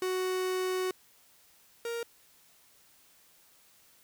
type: tone pair in turn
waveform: 45% pulse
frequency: 370.8 / 467.2 Hz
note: F#4 / A#4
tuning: +4 / +4 cents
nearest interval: major third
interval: 400 cents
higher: second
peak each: -29 / -33 dBFS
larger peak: first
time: 0.02-0.91 / 1.85-2.03 s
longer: first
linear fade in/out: 2 ms
effects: white hiss -62 dBFS RMS until 4.03 s